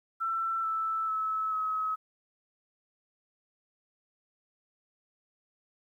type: tone with pitch steps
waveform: sine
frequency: 1339 / 1319 / 1299.4 / 1280 Hz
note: E6 / E6 / E6 / D#6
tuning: +27 / +1 / -25 / +49 cents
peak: -28 dBFS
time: 0.2-1.96 s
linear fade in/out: 20 ms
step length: 440 ms
effects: 11-bit